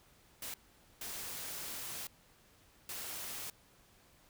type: noise bursts at uneven times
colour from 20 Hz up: white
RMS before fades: -43 dBFS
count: 3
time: 0.42-0.54 / 1.01-2.07 / 2.89-3.5 s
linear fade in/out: 2 ms
effects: pink hiss -65 dBFS RMS until 4.29 s